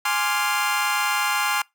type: chord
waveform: 25% pulse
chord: D half-diminished seventh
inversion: second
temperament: equal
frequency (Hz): 830.6 / 1046.5 / 1174.7 / 1396.9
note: Ab5 / C6 / D6 / F6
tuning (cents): 0 / 0 / 0 / 0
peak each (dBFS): -22 / -22 / -26 / -22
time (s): 0.05-1.62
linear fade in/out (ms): 5
effects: noise-tail reverb RT60 0.2 s tail -25 dB re dry